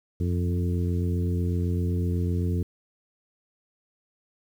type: harmonic tone with a mistuned harmonic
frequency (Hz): 87.9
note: F2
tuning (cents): +12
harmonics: 1 / 2 / 3 / 4 / 5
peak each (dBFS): -24 / -30 / -34 / -36 / -38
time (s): 0.2-2.63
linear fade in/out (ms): 5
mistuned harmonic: 1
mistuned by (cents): +28
effects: 9-bit